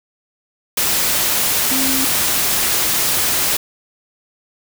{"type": "tone in noise", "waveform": "sine", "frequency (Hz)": 265.3, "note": "C4", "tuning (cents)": 24, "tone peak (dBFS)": -21, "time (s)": [1.71, 2.05], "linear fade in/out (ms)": 5, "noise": "white", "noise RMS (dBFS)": -17, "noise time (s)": [0.77, 3.57], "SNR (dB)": -7, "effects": []}